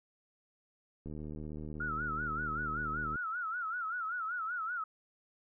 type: click train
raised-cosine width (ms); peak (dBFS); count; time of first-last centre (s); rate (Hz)
3; -31; 161; 1.06-3.157; 76.3
type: tone with vibrato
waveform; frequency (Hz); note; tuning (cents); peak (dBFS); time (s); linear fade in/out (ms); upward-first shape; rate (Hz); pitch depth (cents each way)
sine; 1374; F6; -29; -34; 1.8-4.84; 5; sine; 5.2; 130
effects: none